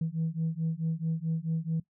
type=beating tone pair; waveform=sine; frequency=160 / 164.6 Hz; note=D#3 / E3; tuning=+49 / -2 cents; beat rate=4.6 Hz; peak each=-30 dBFS; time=0.01-1.8 s; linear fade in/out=5 ms; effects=noise-tail reverb RT60 0.1 s tail -19 dB re dry + tanh soft clip ceiling -23 dBFS